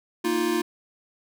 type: chord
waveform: square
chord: Bb suspended fourth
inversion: none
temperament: equal with one note detuned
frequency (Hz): 233.1 / 314.6 / 349.2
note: Bb3 / Eb4 / F4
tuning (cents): 0 / +19 / 0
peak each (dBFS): -31 / -28 / -25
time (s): 0.24-0.62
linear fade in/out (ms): 10
effects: none